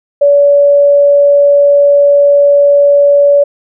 sine tone, 571 Hz, D5, 49 cents flat, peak -3 dBFS, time 0.21-3.44 s, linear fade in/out 10 ms, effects none

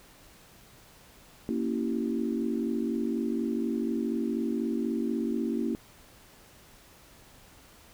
sine chord, A# diminished seventh, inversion none, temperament equal with one note detuned, 233.1 / 277.2 / 329.6 / 385.9 Hz, A#3 / C#4 / E4 / G4, 0 / 0 / 0 / -27 cents, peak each -30 / -33 / -33 / -36 dBFS, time 1.49-5.75 s, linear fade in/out 0 ms, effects pink hiss -55 dBFS RMS until 7.93 s

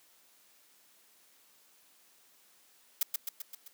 blue noise with echo, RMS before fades -27 dBFS, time 3.01-3.03 s, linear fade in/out 5 ms, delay 130 ms, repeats 5, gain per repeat -4 dB, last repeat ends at 3.68 s, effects white hiss -64 dBFS RMS until 3.73 s + high-pass 200 Hz 12 dB/octave

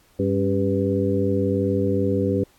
harmonic tone with a mistuned harmonic, 98.6 Hz, G2, 11 cents sharp, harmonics 1 / 2 / 3 / 4 / 5, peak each -25 / -25 / -25 / -25 / -25 dBFS, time 0.19-2.44 s, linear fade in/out 5 ms, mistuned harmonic 3, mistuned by -96 cents, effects pink hiss -58 dBFS RMS until 2.58 s + AAC 64 kbps

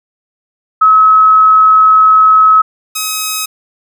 sine / 5% pulse tone pair in turn, 1285 / 1271 Hz, E6 / D#6, -45 / +36 cents, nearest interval unison, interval 19 cents, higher first, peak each -3 dBFS, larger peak neither, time 0.81-2.62 / 2.95-3.46 s, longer first, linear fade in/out 10 ms, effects none

